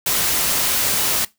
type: noise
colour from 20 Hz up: white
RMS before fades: -19 dBFS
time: 0.06-1.25 s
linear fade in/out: 5 ms
effects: noise-tail reverb RT60 0.2 s tail -20 dB re dry